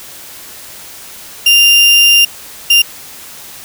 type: tone bursts at uneven times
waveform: 35% pulse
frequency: 2794 Hz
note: F7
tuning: in tune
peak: -3 dBFS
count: 2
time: 1.46-2.25 / 2.7-2.82 s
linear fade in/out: 5 ms
effects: white hiss -32 dBFS RMS until 3.64 s